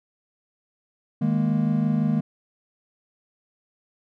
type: chord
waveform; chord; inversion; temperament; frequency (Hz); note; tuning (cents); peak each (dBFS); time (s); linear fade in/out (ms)
triangle; D# suspended fourth; none; just; 155.56 / 207.4 / 233.3; D#3 / G#3 / A#3; 0 / -2 / +2; -22; 1.21-2.21; 10
effects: none